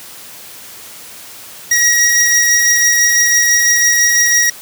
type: tone pair together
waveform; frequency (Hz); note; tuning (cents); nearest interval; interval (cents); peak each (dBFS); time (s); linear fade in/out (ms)
45% pulse; 1900 / 5694; A#6 / F8; +33 / +33; octave + perfect fifth; 1900; -12; 1.71-4.5; 5
effects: white hiss -34 dBFS RMS until 4.61 s + high-pass 80 Hz 12 dB/octave